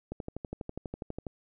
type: click train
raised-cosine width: 2 ms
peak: -23 dBFS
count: 15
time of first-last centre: 0.12-1.268 s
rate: 12.2 Hz
effects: none